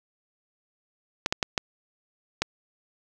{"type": "clicks", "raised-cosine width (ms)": 0.2, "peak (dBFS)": -6, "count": 5, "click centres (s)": [1.261, 1.325, 1.428, 1.578, 2.42], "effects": []}